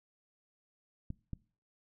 clicks, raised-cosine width 5 ms, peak -27 dBFS, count 2, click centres 1.104 / 1.333 s, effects noise-tail reverb RT60 0.4 s tail -22 dB re dry

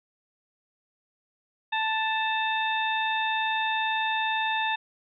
harmonic tone with a mistuned harmonic, 880 Hz, A5, in tune, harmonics 1 / 2 / 3 / 4, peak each -27 / -30 / -32 / -33 dBFS, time 1.72-4.76 s, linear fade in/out 10 ms, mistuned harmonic 4, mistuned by +57 cents, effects none

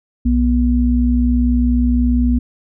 sine tone pair together, 62.05 / 243.5 Hz, B1 / B3, +9 / -24 cents, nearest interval 2 octaves, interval 2367 cents, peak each -14 dBFS, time 0.25-2.39 s, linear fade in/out 10 ms, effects none

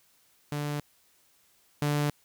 sawtooth tone pair in turn, 146.83 / 146.83 Hz, D3 / D3, 0 / 0 cents, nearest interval unison, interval 0 cents, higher neither, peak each -26 / -21 dBFS, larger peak second, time 0.52-0.8 / 1.82-2.1 s, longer neither, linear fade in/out 2 ms, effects white hiss -65 dBFS RMS until 2.24 s

